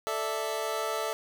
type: chord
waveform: 25% pulse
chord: A suspended fourth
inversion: none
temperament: equal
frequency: 440 / 587.3 / 659.3 Hz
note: A4 / D5 / E5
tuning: 0 / 0 / 0 cents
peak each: -30 / -32 / -30 dBFS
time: 0.07-1.13 s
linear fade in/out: 0 ms
effects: none